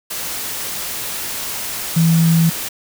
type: tone in noise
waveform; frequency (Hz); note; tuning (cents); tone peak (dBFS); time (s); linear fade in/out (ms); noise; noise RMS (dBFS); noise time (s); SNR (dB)
sine; 164.81; E3; 0; -10; 1.96-2.5; 10; white; -25; 0.1-2.69; +12
effects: none